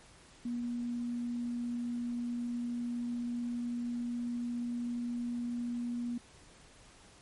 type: tone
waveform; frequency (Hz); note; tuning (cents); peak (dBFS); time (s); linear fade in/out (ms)
sine; 239.8; A#3; +49; -33; 0.45-6.18; 5
effects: pink hiss -58 dBFS RMS until 7.21 s + MP3 48 kbps